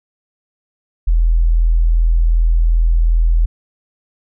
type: tone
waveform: sine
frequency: 41.32 Hz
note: E1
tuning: 5 cents sharp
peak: -9 dBFS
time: 1.07-3.46 s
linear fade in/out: 10 ms
effects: none